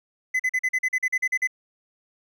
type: tone bursts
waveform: triangle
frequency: 2022 Hz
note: B6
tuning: 40 cents sharp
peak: -18 dBFS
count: 12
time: 0.34-1.474 s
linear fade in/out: 10 ms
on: 56 ms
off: 42 ms
effects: none